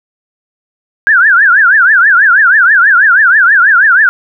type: tone with vibrato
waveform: sine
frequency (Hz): 1568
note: G6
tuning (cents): 0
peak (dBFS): -3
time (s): 1.07-4.09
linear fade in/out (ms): 0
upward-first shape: triangle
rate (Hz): 6.2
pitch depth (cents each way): 260
effects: none